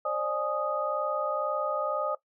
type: tone cluster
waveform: sine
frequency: 539 / 601 / 836 / 1244 Hz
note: C#5 / D5 / G#5 / D#6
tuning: -49 / +40 / +11 / -1 cents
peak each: -33 / -31 / -37 / -31 dBFS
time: 0.05-2.15 s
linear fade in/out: 5 ms
effects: noise-tail reverb RT60 0.1 s tail -18 dB re dry